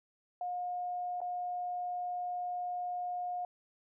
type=tone with dropouts; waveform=sine; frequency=716 Hz; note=F5; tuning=43 cents sharp; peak=-34 dBFS; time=0.41-3.45 s; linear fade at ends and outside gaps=2 ms; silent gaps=1.205-1.215 s; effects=none